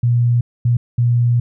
sine tone bursts at uneven times, 120 Hz, B2, 49 cents flat, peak -11 dBFS, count 3, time 0.03-0.41 / 0.65-0.77 / 0.98-1.4 s, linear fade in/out 5 ms, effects none

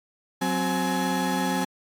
35% pulse tone cluster, 184.2 / 262 / 843 Hz, F#3 / C4 / G#5, -7 / +2 / +26 cents, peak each -26 dBFS, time 0.41-1.65 s, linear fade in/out 10 ms, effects AAC 64 kbps

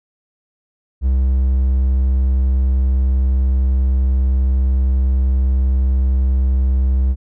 triangle tone, 65.2 Hz, C2, 5 cents flat, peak -10 dBFS, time 1.01-7.16 s, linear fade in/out 50 ms, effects none

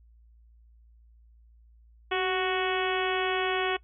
harmonic tone with a mistuned harmonic, 370 Hz, F#4, in tune, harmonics 1 / 2 / 3 / 4 / 5 / 6 / 7 / 8 / 9, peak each -29 / -32 / -34 / -35 / -36 / -37 / -37 / -38 / -39 dBFS, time 2.11-3.77 s, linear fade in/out 10 ms, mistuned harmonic 1, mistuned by +39 cents, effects noise-tail reverb RT60 0.1 s tail -20 dB re dry + added 57 Hz sine -54 dBFS peak until 3.83 s

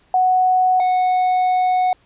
sine / triangle tone pair in turn, 740 / 735.9 Hz, F#5 / F#5, 0 / -10 cents, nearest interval unison, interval 10 cents, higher first, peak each -12 dBFS, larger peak neither, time 0.14-0.8 / 0.8-1.93 s, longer second, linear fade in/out 2 ms, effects pink hiss -57 dBFS RMS until 2.05 s + resampled to 8000 Hz

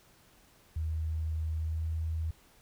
sine tone with pitch glide, 79.3 to 80.45 Hz, D#2 to E2, +33 to -42 cents, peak -30 dBFS, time 0.76-2.31 s, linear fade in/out 5 ms, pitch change +25 cents, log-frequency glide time 1.56-1.85 s, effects pink hiss -62 dBFS RMS until 2.61 s

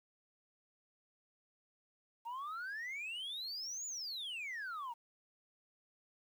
sine exponential two-way sweep, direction up then down, 905 to 7040 to 905 Hz, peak -38 dBFS, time 2.25-4.94 s, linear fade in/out 20 ms, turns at 3.86 s, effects tanh soft clip ceiling -39 dBFS + 11-bit

